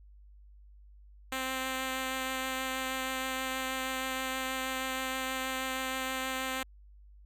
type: tone with vibrato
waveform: 5% pulse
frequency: 261.6 Hz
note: C4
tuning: in tune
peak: -21 dBFS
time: 1.32-6.63 s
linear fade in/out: 2 ms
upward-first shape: triangle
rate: 6.3 Hz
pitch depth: 11 cents each way
effects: added 50 Hz sine -52 dBFS peak until 7.25 s